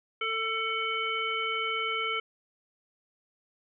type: harmonic tone with a mistuned harmonic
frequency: 445.9 Hz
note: A4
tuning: 23 cents sharp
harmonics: 1 / 3 / 5 / 7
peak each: -37 / -32 / -32 / -35 dBFS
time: 0.21-2.2 s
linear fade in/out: 5 ms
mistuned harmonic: 7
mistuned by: -46 cents
effects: none